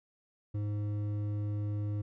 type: tone with hard clipping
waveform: sine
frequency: 103.83 Hz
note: G#2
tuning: in tune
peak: -33 dBFS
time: 0.54-2.02 s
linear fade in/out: 10 ms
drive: 8 dB
effects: none